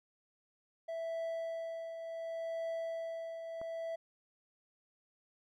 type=tone with tremolo; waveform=triangle; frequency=659.3 Hz; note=E5; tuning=in tune; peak=-33 dBFS; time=0.88-3.96 s; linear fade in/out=10 ms; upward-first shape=triangle; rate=0.69 Hz; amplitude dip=55%
type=click; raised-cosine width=1 ms; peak=-35 dBFS; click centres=3.615 s
effects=none